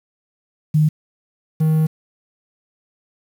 sine / triangle tone pair in turn, 153.4 / 157.26 Hz, D#3 / D#3, -24 / +19 cents, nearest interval unison, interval 43 cents, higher second, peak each -11 dBFS, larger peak neither, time 0.74-0.89 / 1.6-1.87 s, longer second, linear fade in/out 10 ms, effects 7-bit

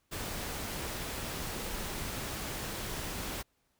pink noise, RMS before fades -38 dBFS, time 0.11-3.43 s, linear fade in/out 20 ms, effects pink hiss -75 dBFS RMS until 3.79 s

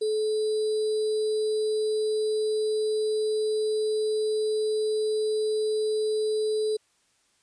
sine tone with sample-and-hold, 430 Hz, A4, 40 cents flat, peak -23 dBFS, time 0.01-6.77 s, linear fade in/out 10 ms, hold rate 4410 Hz, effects white hiss -67 dBFS RMS until 7.42 s + resampled to 22050 Hz

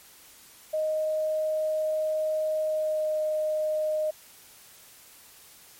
sine tone with pitch glide, 622.3 to 617.3 Hz, D#5 to D#5, 0 to -14 cents, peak -24 dBFS, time 0.73-4.11 s, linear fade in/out 10 ms, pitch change -14 cents, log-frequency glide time 2.6-3.18 s, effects white hiss -52 dBFS RMS until 5.79 s + MP3 64 kbps

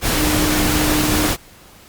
sine tone in noise, 303.4 Hz, D#4, 44 cents flat, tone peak -19 dBFS, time 0.14-1.31 s, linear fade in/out 50 ms, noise pink, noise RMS -18 dBFS, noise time 0.01-1.37 s, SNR -4 dB, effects pink hiss -45 dBFS RMS until 1.88 s + Opus 48 kbps

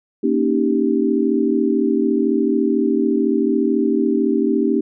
sine chord, Eb dominant seventh, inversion second, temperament equal, 233.1 / 277.2 / 311.1 / 392 Hz, Bb3 / Db4 / Eb4 / G4, 0 / 0 / 0 / 0 cents, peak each -20 dBFS, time 0.23-4.81 s, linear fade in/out 10 ms, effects none

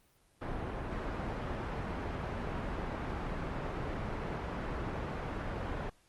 pink low-pass noise, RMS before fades -38 dBFS, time 0.41-5.9 s, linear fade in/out 10 ms, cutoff 1500 Hz, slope 12 dB/octave, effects pink hiss -68 dBFS RMS until 6.08 s + Opus 32 kbps

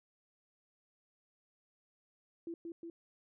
sine tone with echo, 335.8 Hz, E4, 32 cents sharp, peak -39 dBFS, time 2.47-2.54 s, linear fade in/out 2 ms, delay 180 ms, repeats 2, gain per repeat -2 dB, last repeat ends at 2.9 s, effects none

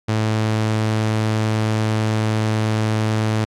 sawtooth tone, 109.1 Hz, A2, 14 cents flat, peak -13 dBFS, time 0.08-3.45 s, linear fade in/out 10 ms, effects low-pass 7000 Hz 12 dB/octave + AAC 64 kbps

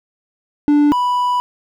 triangle tone pair in turn, 293.2 / 986.2 Hz, D4 / B5, -3 / -3 cents, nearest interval octave + major sixth, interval 2100 cents, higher second, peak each -7 / -12 dBFS, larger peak first, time 0.68-0.92 / 0.92-1.4 s, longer second, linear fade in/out 0 ms, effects none

